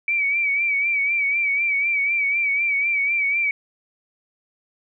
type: tone with vibrato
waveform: sine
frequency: 2297 Hz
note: D7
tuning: 39 cents flat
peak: -18 dBFS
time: 0.08-3.51 s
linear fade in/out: 2 ms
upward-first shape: sine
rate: 4 Hz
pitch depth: 59 cents each way
effects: none